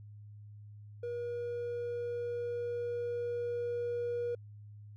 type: tone with level ramp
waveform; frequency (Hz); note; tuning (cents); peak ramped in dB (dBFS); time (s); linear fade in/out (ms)
triangle; 479.1; A#4; +47; -33 to -29; 1.03-4.35; 5
effects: tanh soft clip ceiling -28 dBFS + added 104 Hz sine -48 dBFS peak until 4.96 s